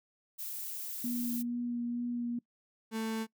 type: noise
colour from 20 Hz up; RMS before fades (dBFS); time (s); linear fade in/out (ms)
violet; -40; 0.38-1.43; 20
type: tone with vibrato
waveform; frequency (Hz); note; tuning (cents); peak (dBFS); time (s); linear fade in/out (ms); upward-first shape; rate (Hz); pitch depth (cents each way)
sine; 240; B3; -49; -32; 1.04-2.39; 5; sine; 2.2; 12
type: tone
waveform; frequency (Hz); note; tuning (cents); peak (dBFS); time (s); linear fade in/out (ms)
35% pulse; 222.3; A3; +18; -31; 2.91-3.27; 50
effects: noise-tail reverb RT60 0.1 s tail -22 dB re dry